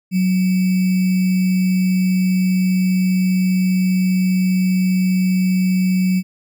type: tone with sample-and-hold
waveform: sine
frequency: 185 Hz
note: F#3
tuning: in tune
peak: -13 dBFS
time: 0.11-6.23 s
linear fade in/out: 50 ms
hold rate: 2450 Hz
effects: none